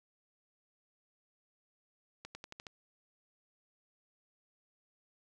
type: accelerating click train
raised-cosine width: 0.2 ms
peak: -28 dBFS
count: 6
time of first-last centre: 2.25-2.668 s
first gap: 100 ms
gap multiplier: 0.91
effects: none